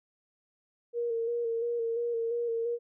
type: tone with vibrato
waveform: sine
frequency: 466.2 Hz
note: A#4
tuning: in tune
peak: -28 dBFS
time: 0.93-2.79 s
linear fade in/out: 50 ms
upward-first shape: square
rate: 2.9 Hz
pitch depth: 28 cents each way
effects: none